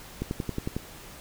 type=click train; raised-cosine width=3 ms; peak=-16 dBFS; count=7; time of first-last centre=0.22-0.765 s; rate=11 Hz; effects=pink hiss -46 dBFS RMS until 1.2 s